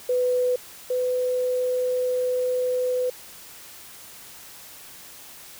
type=tone pair in turn; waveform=sine; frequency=498.6 / 502.1 Hz; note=B4 / B4; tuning=+16 / +29 cents; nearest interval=unison; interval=13 cents; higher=second; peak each=-19 / -21 dBFS; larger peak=first; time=0.09-0.56 / 0.9-3.1 s; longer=second; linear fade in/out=5 ms; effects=white hiss -44 dBFS RMS until 5.59 s